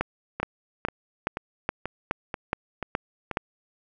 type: two click trains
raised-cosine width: 0.5 ms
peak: -15 / -9 dBFS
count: 7 / 9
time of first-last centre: 0.4-3.313 / 0.01-3.371 s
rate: 2.06 / 2.38 Hz
effects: none